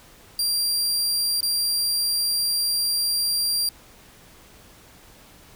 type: tone with dropouts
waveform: sawtooth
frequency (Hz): 4745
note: D8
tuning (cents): +17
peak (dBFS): -18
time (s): 0.39-3.69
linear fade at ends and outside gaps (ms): 2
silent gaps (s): 1.407-1.429
effects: pink hiss -50 dBFS RMS until 5.55 s